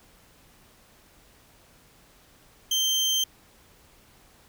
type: tone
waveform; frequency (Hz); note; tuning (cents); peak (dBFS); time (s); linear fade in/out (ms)
30% pulse; 3136; G7; 0; -19; 2.71-3.24; 5
effects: pink hiss -57 dBFS RMS until 4.48 s